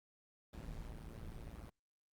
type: noise with amplitude modulation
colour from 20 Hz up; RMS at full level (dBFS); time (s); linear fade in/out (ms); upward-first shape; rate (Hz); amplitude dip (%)
brown; -45; 0.53-1.7; 5; sine; 113; 80
effects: Opus 48 kbps